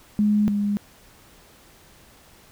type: tone pair in turn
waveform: sine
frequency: 209.1 / 204.6 Hz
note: G#3 / G#3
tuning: +12 / -26 cents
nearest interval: unison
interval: 38 cents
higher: first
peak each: -16 / -20 dBFS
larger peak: first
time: 0.19-0.48 / 0.48-0.77 s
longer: neither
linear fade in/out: 0 ms
effects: pink hiss -52 dBFS RMS until 2.51 s